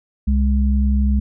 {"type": "tone pair together", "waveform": "sine", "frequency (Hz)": [65.42, 207.7], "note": ["C2", "G#3"], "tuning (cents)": [0, 0], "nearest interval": "octave + minor sixth", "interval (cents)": 2000, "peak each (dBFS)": [-14, -20], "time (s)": [0.27, 1.2], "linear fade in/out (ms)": 10, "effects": []}